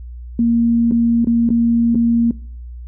sine tone with dropouts, 233.1 Hz, A#3, in tune, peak -11 dBFS, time 0.39-2.31 s, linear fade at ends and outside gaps 2 ms, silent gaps 0.912-0.92 / 1.246-1.271 / 1.491-1.503 / 1.947-1.954 s, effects noise-tail reverb RT60 0.5 s tail -21 dB re dry + added 60 Hz sine -29 dBFS peak until 2.87 s

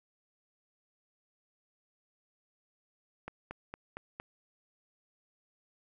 click train, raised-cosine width 0.5 ms, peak -25 dBFS, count 5, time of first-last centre 3.28-4.2 s, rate 4.35 Hz, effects none

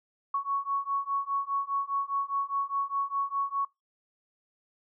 sine beating tone pair, 1108.7 / 1113.6 Hz, C#6 / C#6, 0 / +8 cents, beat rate 4.9 Hz, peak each -31 / -30 dBFS, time 0.34-3.65 s, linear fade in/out 5 ms, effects noise-tail reverb RT60 0.2 s tail -24 dB re dry

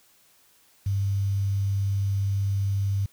sine tone with quantisation, 98.8 Hz, G2, 14 cents sharp, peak -22 dBFS, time 0.86-3.06 s, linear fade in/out 5 ms, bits 8, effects white hiss -60 dBFS RMS until 3.12 s

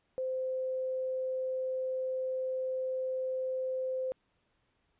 sine tone, 518 Hz, C5, 17 cents flat, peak -31 dBFS, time 0.18-4.12 s, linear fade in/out 0 ms, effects pink hiss -75 dBFS RMS until 4.99 s + resampled to 8000 Hz

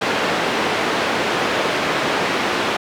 pink band-pass noise, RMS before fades -20 dBFS, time 0.01-2.77 s, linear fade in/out 10 ms, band 290 to 3100 Hz, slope 12 dB/octave, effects none

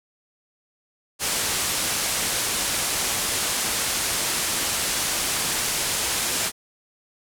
white low-pass noise, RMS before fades -25 dBFS, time 1.19-6.52 s, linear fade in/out 50 ms, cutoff 11000 Hz, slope 24 dB/octave, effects none

